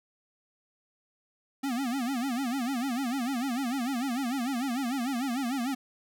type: tone with vibrato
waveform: square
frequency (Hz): 255.1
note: C4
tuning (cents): -44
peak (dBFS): -29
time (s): 1.63-5.75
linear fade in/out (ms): 10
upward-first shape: sine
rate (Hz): 6.7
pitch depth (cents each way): 170
effects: none